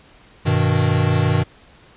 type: chord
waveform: square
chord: G augmented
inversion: none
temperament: equal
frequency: 98 / 123.47 / 155.56 Hz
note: G2 / B2 / D#3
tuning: 0 / 0 / 0 cents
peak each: -20 dBFS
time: 0.45-1.44 s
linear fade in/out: 20 ms
effects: pink hiss -49 dBFS RMS until 1.96 s + resampled to 8000 Hz